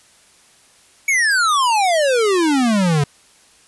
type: exponential sweep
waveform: square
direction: down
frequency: 2276 to 138.59 Hz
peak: -14 dBFS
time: 1.08-3.04 s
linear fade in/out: 5 ms
effects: white hiss -51 dBFS RMS until 3.67 s + resampled to 24000 Hz